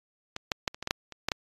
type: clicks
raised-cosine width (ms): 0.2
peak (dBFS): -17 / -9 / -9 / -24 / -19 / -13 / -7 / -25 / -9 / -9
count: 10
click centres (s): 0.364 / 0.518 / 0.678 / 0.745 / 0.826 / 0.874 / 0.909 / 1.123 / 1.286 / 1.318
effects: AAC 32 kbps